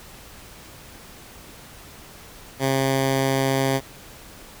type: tone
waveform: 10% pulse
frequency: 134.5 Hz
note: C3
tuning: 48 cents sharp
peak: -11 dBFS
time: 2.59-3.81 s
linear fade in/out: 50 ms
effects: pink hiss -44 dBFS RMS until 4.6 s